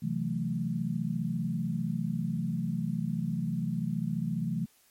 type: chord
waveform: sine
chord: F# half-diminished seventh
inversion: second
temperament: equal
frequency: 130.81 / 164.81 / 185 / 220 Hz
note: C3 / E3 / F#3 / A3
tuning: 0 / 0 / 0 / 0 cents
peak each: -36 / -32 / -35 / -34 dBFS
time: 0.02-4.66 s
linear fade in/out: 10 ms
effects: white hiss -64 dBFS RMS until 4.9 s + MP3 64 kbps